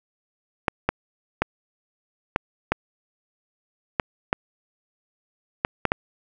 clicks, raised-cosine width 0.5 ms, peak -4 dBFS, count 10, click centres 0.682 / 0.89 / 1.42 / 2.361 / 2.72 / 3.998 / 4.329 / 5.649 / 5.853 / 5.919 s, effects none

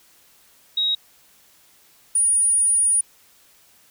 sine tone pair in turn, 3798 / 9596 Hz, A#7 / D9, +32 / +36 cents, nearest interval octave + major third, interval 1604 cents, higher second, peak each -18 / -15 dBFS, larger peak second, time 0.77-0.95 / 2.15-3.01 s, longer second, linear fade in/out 5 ms, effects white hiss -55 dBFS RMS until 3.9 s

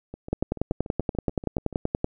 two click trains, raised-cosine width 2 ms, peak -23 / -10 dBFS, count 12 / 19, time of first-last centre 0.14-1.727 / 0.33-2.044 s, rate 6.93 / 10.5 Hz, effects none

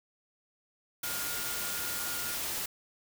sine tone in noise, 1420 Hz, F6, 28 cents sharp, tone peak -42 dBFS, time 1.03-2.35 s, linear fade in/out 5 ms, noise white, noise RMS -35 dBFS, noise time 1.03-2.66 s, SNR -10 dB, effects none

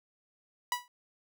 sawtooth tone with exponential decay, 979 Hz, B5, 15 cents flat, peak -22 dBFS, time 0.72-0.88 s, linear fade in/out 1 ms, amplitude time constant 33 ms, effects none

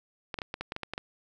clicks, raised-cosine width 0.3 ms, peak -18 dBFS, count 10, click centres 0.342 / 0.388 / 0.418 / 0.541 / 0.61 / 0.721 / 0.764 / 0.833 / 0.936 / 0.979 s, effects none

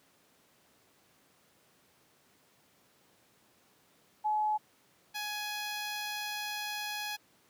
sine / 10% pulse tone pair in turn, 852 / 836.4 Hz, G#5 / G#5, +44 / +12 cents, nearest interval unison, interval 32 cents, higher first, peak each -27 dBFS, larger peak neither, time 4.24-4.58 / 5.14-7.17 s, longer second, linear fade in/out 20 ms, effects pink hiss -66 dBFS RMS until 7.49 s + high-pass 150 Hz 12 dB/octave

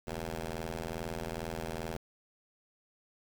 10% pulse ring-modulated tone, 82.4 Hz, E2, in tune, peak -25 dBFS, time 0.07-1.97 s, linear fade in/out 5 ms, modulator 298 Hz, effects 9-bit

